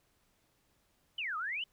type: exponential two-way sweep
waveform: sine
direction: down then up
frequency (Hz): 3102 to 1200 to 3102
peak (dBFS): -34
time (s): 1.18-1.64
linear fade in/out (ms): 5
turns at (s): 1.37
effects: pink hiss -73 dBFS RMS until 1.72 s